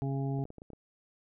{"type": "harmonic tone", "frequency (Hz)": 136.8, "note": "C#3", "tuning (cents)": -23, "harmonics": [1, 2, 3, 5, 6], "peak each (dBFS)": [-31, -37, -41, -45, -47], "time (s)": [0.02, 0.44], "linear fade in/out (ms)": 0}
{"type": "clicks", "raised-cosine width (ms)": 2, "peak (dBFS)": -34, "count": 7, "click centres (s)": [0.389, 0.454, 0.504, 0.583, 0.619, 0.703, 0.733]}
{"effects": []}